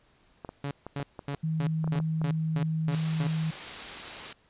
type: clicks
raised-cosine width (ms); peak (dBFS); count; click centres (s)
1; -24; 11; 0.448 / 0.491 / 0.866 / 1 / 1.192 / 1.344 / 1.843 / 1.876 / 1.956 / 2.001 / 2.216
type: tone bursts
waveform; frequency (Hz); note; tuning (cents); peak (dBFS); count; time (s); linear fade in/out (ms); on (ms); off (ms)
sawtooth; 141.6; C#3; +37; -27; 9; 0.64-3.27; 2; 70; 250
type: tone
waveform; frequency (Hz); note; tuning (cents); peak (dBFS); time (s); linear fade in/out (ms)
sine; 159.2; D#3; +40; -26; 1.43-3.51; 10
type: noise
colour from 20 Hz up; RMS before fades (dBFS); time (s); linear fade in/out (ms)
white; -38; 2.92-4.33; 5
effects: pink hiss -64 dBFS RMS until 4.49 s + resampled to 8000 Hz